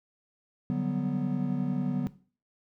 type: chord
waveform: triangle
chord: G major seventh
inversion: second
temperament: equal with one note detuned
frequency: 146.32 / 185 / 196 / 246.9 Hz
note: D3 / F#3 / G3 / B3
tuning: -6 / 0 / 0 / 0 cents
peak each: -30 / -29 / -35 / -29 dBFS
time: 0.7-2.07 s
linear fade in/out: 0 ms
effects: noise-tail reverb RT60 0.4 s tail -17 dB re dry